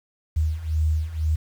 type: beating tone pair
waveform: sine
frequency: 76.9 / 78.9 Hz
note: D#2 / D#2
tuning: -20 / +25 cents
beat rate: 2 Hz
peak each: -25 / -22 dBFS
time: 0.36-1.36 s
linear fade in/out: 10 ms
effects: 8-bit